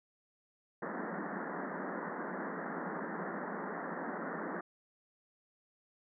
pink band-pass noise, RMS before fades -40 dBFS, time 0.82-4.61 s, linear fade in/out 5 ms, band 170 to 1900 Hz, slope 96 dB/octave, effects none

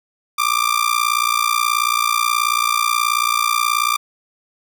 sawtooth tone with amplitude modulation, 1186 Hz, D6, 17 cents sharp, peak -8 dBFS, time 0.38-3.97 s, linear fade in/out 10 ms, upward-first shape sine, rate 58.5 Hz, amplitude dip 90%, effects none

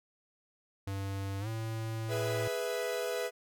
square tone with pitch glide, 98 to 111.92 Hz, G2 to A2, 0 to +30 cents, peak -35 dBFS, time 0.87-2.48 s, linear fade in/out 5 ms, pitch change +230 cents, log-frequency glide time 1.4-1.48 s
45% pulse chord, E major, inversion first, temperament equal, 415.3 / 493.9 / 659.3 Hz, G#4 / B4 / E5, 0 / 0 / 0 cents, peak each -38 / -35 / -38 dBFS, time 2.08-3.31 s, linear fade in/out 50 ms
effects none

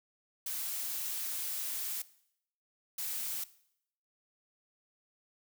blue noise bursts at uneven times, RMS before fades -37 dBFS, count 2, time 0.46-2.02 / 2.98-3.44 s, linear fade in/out 5 ms, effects noise-tail reverb RT60 0.7 s tail -18 dB re dry

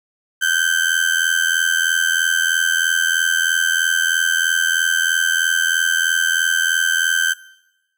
35% pulse tone with amplitude modulation, 1550 Hz, G6, 20 cents flat, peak -10 dBFS, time 0.41-7.34 s, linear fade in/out 20 ms, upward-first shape sine, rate 83.1 Hz, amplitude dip 80%, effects noise-tail reverb RT60 1.0 s tail -20 dB re dry

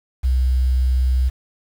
sine tone with quantisation, 63.9 Hz, C2, 40 cents flat, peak -14 dBFS, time 0.23-1.3 s, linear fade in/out 20 ms, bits 7, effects none

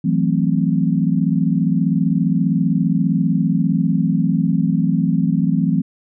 sine chord, F# half-diminished seventh, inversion third, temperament equal, 164.81 / 185 / 220 / 261.6 Hz, E3 / F#3 / A3 / C4, 0 / 0 / 0 / 0 cents, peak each -18 / -19 / -21 / -21 dBFS, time 0.04-5.82 s, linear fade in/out 10 ms, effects none

